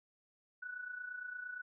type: tone with amplitude modulation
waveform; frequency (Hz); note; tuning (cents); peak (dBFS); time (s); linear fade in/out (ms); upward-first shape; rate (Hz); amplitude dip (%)
sine; 1480; F#6; 0; -39; 0.62-1.62; 10; sine; 28.7; 65
effects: none